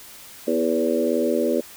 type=harmonic tone with a mistuned harmonic; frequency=81.7 Hz; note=E2; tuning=15 cents flat; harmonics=3 / 4 / 5 / 6 / 7; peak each=-25 / -25 / -25 / -25 / -25 dBFS; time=0.47-1.61 s; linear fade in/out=10 ms; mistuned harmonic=6; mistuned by=+16 cents; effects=white hiss -43 dBFS RMS until 1.76 s